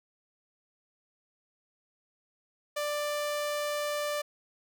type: tone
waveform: sawtooth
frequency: 590 Hz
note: D5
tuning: 8 cents sharp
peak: -26 dBFS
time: 2.76-4.22 s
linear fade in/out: 10 ms
effects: none